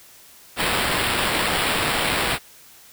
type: noise with sample-and-hold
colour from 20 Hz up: white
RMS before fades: -22 dBFS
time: 0.56-2.39 s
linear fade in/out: 50 ms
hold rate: 6300 Hz
effects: white hiss -48 dBFS RMS until 2.92 s